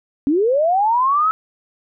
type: linear sweep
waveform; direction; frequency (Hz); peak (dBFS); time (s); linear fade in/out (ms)
sine; up; 264.6 to 1315; -13; 0.27-1.31; 0
effects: none